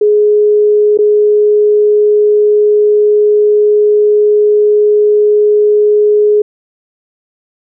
sine tone with dropouts, 419.1 Hz, G#4, 16 cents sharp, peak -5 dBFS, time 0.01-6.42 s, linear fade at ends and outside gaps 5 ms, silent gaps 0.975-0.987 s, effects none

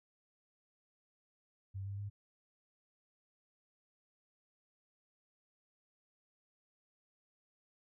sine tone with pitch steps, 97.2 / 99.41 / 101.68 Hz, G2 / G2 / G#2, -14 / +25 / -36 cents, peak -39 dBFS, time 1.74-2.1 s, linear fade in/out 20 ms, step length 120 ms, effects none

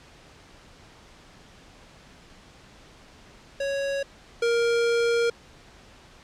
square tone pair in turn, 554.4 / 468.4 Hz, C#5 / A#4, 0 / +8 cents, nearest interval minor third, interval 292 cents, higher first, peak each -26 / -21 dBFS, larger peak second, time 3.6-4.03 / 4.42-5.3 s, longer second, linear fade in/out 5 ms, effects pink hiss -51 dBFS RMS until 6.23 s + low-pass 6000 Hz 12 dB/octave

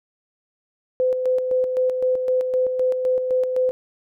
sine tone with tremolo, 510 Hz, C5, 44 cents flat, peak -16 dBFS, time 1-3.71 s, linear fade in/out 0 ms, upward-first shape square, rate 3.9 Hz, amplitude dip 45%, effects none

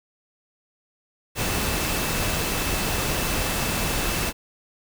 sine tone in noise, 2638 Hz, E7, 1 cent sharp, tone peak -36 dBFS, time 1.35-4.33 s, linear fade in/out 50 ms, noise pink, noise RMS -25 dBFS, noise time 1.35-4.33 s, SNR -14 dB, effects none

